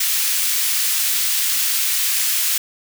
white high-pass noise, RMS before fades -19 dBFS, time 0-2.58 s, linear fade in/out 5 ms, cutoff 2000 Hz, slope 12 dB/octave, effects none

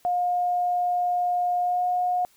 sine tone with pitch glide, 713 to 720.5 Hz, F5 to F#5, +36 to -46 cents, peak -21 dBFS, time 0.05-2.25 s, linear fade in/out 0 ms, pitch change +18 cents, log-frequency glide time 1.6-1.85 s, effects white hiss -60 dBFS RMS until 2.36 s

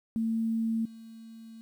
sine tone with level steps, 225.4 Hz, A3, 42 cents sharp, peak -26 / -44 dBFS, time 0.16-1.61 s, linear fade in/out 0 ms, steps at 0.85 s, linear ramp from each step 5 ms, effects 10-bit

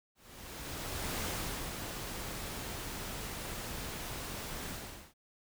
pink noise with ADSR envelope, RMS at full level -36 dBFS, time 0.15-5.14 s, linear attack 1100 ms, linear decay 460 ms, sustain -5 dB, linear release 450 ms, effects none

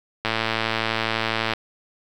click train, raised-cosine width 0.3 ms, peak -6 dBFS, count 145, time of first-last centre 0.25-1.536 s, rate 112 Hz, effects 8-bit

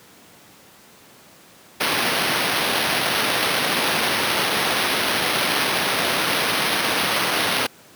violet noise with sample-and-hold, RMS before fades -21 dBFS, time 1.8-7.67 s, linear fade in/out 10 ms, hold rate 7350 Hz, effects pink hiss -48 dBFS RMS until 7.95 s + high-pass 150 Hz 12 dB/octave

